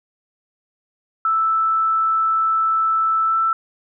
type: tone with pitch glide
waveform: sine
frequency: 1318.5 to 1328.4 Hz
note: E6 to E6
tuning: 0 to +13 cents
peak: -15 dBFS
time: 1.25-3.53 s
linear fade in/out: 2 ms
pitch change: +13 cents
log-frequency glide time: 3.25-3.36 s
effects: none